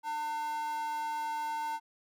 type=tone with high-pass filter; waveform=square; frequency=300.7 Hz; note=D4; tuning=41 cents sharp; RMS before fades=-35 dBFS; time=0.03-1.8 s; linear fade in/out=50 ms; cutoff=970 Hz; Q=8.5; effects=none